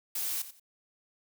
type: noise with echo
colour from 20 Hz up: blue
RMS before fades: -33 dBFS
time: 0.15-0.42 s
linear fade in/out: 5 ms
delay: 89 ms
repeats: 2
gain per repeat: -13 dB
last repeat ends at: 0.598 s
effects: none